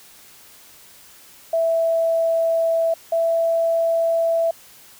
sine tone pair in turn, 659.3 / 663.1 Hz, E5 / E5, 0 / +10 cents, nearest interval unison, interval 10 cents, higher second, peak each -16 dBFS, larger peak neither, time 1.53-2.94 / 3.12-4.51 s, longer first, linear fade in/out 5 ms, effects white hiss -47 dBFS RMS until 4.99 s

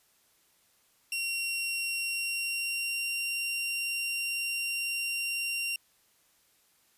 sawtooth tone with pitch glide, 2745 to 2762 Hz, F7 to F7, -31 to -20 cents, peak -27 dBFS, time 1.12-5.76 s, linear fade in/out 2 ms, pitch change +11 cents, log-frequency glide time 1.95-3.08 s, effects white hiss -67 dBFS RMS until 6.97 s + resampled to 32000 Hz

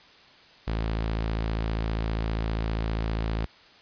sawtooth tone, 55 Hz, A1, in tune, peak -22 dBFS, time 0.67-3.46 s, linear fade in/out 10 ms, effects white hiss -53 dBFS RMS until 3.81 s + resampled to 11025 Hz

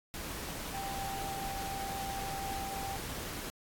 sine tone in noise, 784 Hz, G5, in tune, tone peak -38 dBFS, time 0.74-2.96 s, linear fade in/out 0 ms, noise pink, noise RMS -41 dBFS, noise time 0.14-3.5 s, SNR 0 dB, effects AAC 64 kbps

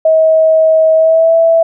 sine tone with pitch glide, 638 to 659.7 Hz, D#5 to E5, +43 to +1 cents, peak -5 dBFS, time 0.05-1.63 s, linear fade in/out 5 ms, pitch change +58 cents, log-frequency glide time 0.94-1.35 s, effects none

